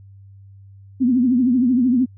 sine tone with vibrato, 249.5 Hz, B3, 18 cents sharp, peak -13 dBFS, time 1-2.06 s, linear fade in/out 20 ms, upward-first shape triangle, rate 13 Hz, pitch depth 140 cents each way, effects added 98 Hz sine -41 dBFS peak until 2.17 s

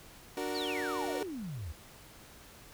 30% pulse chord, D augmented, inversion none, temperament equal, 293.7 / 370 / 466.2 Hz, D4 / F#4 / A#4, 0 / 0 / 0 cents, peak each -36 / -35 / -36 dBFS, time 0.37-1.23 s, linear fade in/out 2 ms
sine exponential sweep, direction down, 4839 to 69.3 Hz, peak -37 dBFS, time 0.54-1.73 s, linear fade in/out 20 ms
effects pink hiss -54 dBFS RMS until 2.73 s

